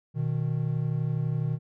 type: tone pair together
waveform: triangle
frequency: 123.18 / 155.2 Hz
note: B2 / D#3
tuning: -4 / -4 cents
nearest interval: major third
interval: 400 cents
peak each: -26 dBFS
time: 0.14-1.59 s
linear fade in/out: 50 ms
effects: none